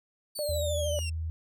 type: exponential sweep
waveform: 20% pulse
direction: down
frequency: 4586 to 2687 Hz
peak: -30 dBFS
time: 0.35-1.1 s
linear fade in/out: 10 ms
type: tone with vibrato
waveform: sine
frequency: 590 Hz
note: D5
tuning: 8 cents sharp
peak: -29 dBFS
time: 0.39-0.99 s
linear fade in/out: 0 ms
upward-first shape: triangle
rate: 13 Hz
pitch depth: 42 cents each way
type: tone with pitch glide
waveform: sine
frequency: 81.3 to 80.6 Hz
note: E2 to E2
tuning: -23 to -38 cents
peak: -30 dBFS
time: 0.49-1.3 s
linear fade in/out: 0 ms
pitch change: -15 cents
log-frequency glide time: 0.62-1.04 s
effects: none